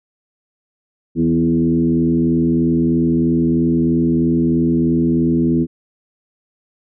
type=tone with frequency modulation; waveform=sine; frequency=247.9 Hz; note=B3; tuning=7 cents sharp; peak=-12 dBFS; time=1.15-5.67 s; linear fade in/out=50 ms; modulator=83.1 Hz; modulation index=1.2; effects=none